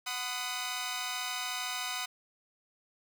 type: chord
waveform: 10% pulse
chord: B major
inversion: second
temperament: equal with one note detuned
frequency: 740 / 1007.4 / 1244.5 Hz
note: F#5 / B5 / D#6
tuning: 0 / +34 / 0 cents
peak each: -30 dBFS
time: 0.06-2.06 s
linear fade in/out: 10 ms
effects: none